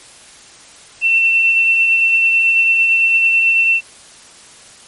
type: tone with tremolo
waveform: sine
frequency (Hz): 2694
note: E7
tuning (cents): +37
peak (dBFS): -8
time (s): 1.01-3.81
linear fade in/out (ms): 50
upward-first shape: triangle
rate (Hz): 9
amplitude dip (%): 30
effects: white hiss -41 dBFS RMS until 4.87 s + MP3 48 kbps